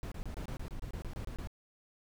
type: noise bursts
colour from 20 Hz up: brown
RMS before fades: -40 dBFS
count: 13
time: 0.03-1.473 s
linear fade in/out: 0 ms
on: 87 ms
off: 26 ms
effects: none

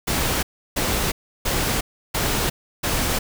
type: noise bursts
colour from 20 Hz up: pink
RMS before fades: -22 dBFS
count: 5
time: 0.07-3.19 s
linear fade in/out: 10 ms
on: 360 ms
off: 330 ms
effects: none

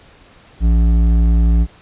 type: tone with hard clipping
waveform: sine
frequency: 57 Hz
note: A#1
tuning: 38 cents flat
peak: -11 dBFS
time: 0.6-1.67 s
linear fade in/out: 50 ms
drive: 9 dB
effects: pink hiss -46 dBFS RMS until 1.81 s + resampled to 8000 Hz

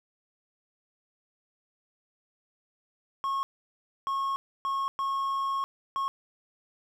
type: tone bursts at uneven times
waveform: triangle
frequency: 1091 Hz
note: C#6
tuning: 28 cents flat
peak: -25 dBFS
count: 5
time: 3.24-3.43 / 4.07-4.36 / 4.65-4.88 / 4.99-5.64 / 5.96-6.08 s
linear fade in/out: 0 ms
effects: none

